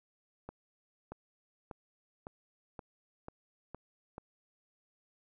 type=accelerating click train; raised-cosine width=1 ms; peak=-29 dBFS; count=8; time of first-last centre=0.49-4.181 s; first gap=630 ms; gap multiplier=0.94; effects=none